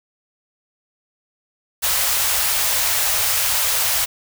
white band-stop noise, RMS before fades -19 dBFS, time 1.82-4.06 s, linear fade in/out 20 ms, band 110 to 540 Hz, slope 24 dB/octave, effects none

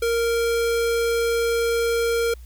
square tone, 464.8 Hz, A#4, 5 cents flat, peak -20 dBFS, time 0.02-2.34 s, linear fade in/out 5 ms, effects added 60 Hz sine -38 dBFS peak until 2.45 s + white hiss -57 dBFS RMS until 2.45 s

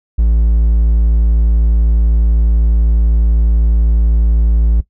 triangle tone, 56 Hz, A1, 31 cents sharp, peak -6 dBFS, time 0.18-4.81 s, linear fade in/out 10 ms, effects noise-tail reverb RT60 0.1 s tail -17 dB re dry

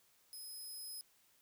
10% pulse tone with level ramp, 5090 Hz, D#8, 39 cents sharp, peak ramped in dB -42 to -39 dBFS, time 0.33-1.01 s, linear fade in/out 0 ms, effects white hiss -71 dBFS RMS until 1.41 s

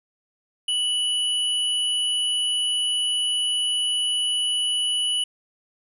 sine tone pair together, 2960 / 10415 Hz, F#7 / E9, 0 / -22 cents, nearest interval octave + minor seventh, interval 2178 cents, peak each -21 / -30 dBFS, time 0.68-5.24 s, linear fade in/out 5 ms, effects 10-bit

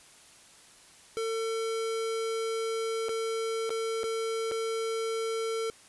square tone with dropouts, 450 Hz, A4, 39 cents sharp, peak -30 dBFS, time 1.17-5.7 s, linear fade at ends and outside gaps 0 ms, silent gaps 3.085-3.092 / 3.694-3.704 / 4.033-4.04 / 4.513-4.518 s, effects white hiss -55 dBFS RMS until 5.88 s + resampled to 24000 Hz

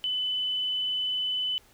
sine tone, 3008 Hz, F#7, 28 cents sharp, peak -26 dBFS, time 0.04-1.58 s, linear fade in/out 0 ms, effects pink hiss -59 dBFS RMS until 1.73 s

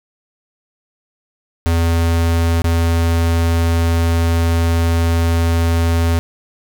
square tone with dropouts, 83.6 Hz, E2, 25 cents sharp, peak -13 dBFS, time 1.66-6.19 s, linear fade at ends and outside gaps 0 ms, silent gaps 2.619-2.643 s, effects none

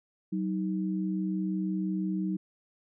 sine tone pair together, 188.51 / 314.3 Hz, F#3 / D#4, +33 / +18 cents, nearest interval major sixth, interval 885 cents, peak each -29 / -33 dBFS, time 0.32-2.37 s, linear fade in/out 10 ms, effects none

